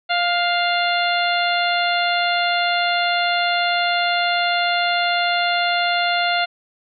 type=harmonic tone with a mistuned harmonic; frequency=698.5 Hz; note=F5; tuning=in tune; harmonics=1 / 2 / 3 / 4 / 5 / 6; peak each=-20 / -23 / -25 / -26 / -27 / -28 dBFS; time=0.09-6.46 s; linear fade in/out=20 ms; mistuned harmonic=2; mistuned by=+19 cents; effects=none